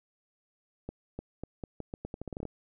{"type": "accelerating click train", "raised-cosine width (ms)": 2, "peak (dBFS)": -24, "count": 15, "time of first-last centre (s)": [0.89, 2.453], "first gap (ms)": 300, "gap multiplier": 0.82, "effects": []}